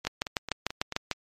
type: two click trains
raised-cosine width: 0.2 ms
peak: -17 / -9 dBFS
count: 5 / 8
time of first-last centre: 0.05-0.923 / 0.07-1.113 s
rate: 4.58 / 6.71 Hz
effects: MP3 64 kbps